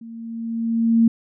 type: tone with level ramp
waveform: sine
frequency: 228.8 Hz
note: A#3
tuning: 32 cents flat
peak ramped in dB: -35 to -10 dBFS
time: 0.01-1.08 s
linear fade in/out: 5 ms
effects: none